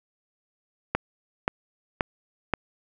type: click train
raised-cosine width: 0.5 ms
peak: -7 dBFS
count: 4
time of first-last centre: 0.95-2.537 s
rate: 1.89 Hz
effects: none